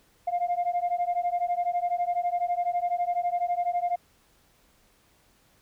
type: beating tone pair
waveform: sine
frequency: 698.5 / 710.5 Hz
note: F5 / F5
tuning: 0 / +30 cents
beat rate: 12 Hz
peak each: -26 / -26 dBFS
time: 0.27-3.96 s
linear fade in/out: 10 ms
effects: tanh soft clip ceiling -20 dBFS + pink hiss -63 dBFS RMS until 5.61 s